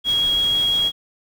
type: tone in noise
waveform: sine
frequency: 3302 Hz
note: G#7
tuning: 11 cents flat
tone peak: -16 dBFS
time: 0.04-0.92 s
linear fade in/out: 50 ms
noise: pink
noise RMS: -34 dBFS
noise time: 0.04-0.92 s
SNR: +15 dB
effects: none